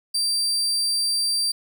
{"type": "tone", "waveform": "35% pulse", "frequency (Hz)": 4700, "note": "D8", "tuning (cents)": 1, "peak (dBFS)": -19, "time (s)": [0.14, 1.52], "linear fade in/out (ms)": 10, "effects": []}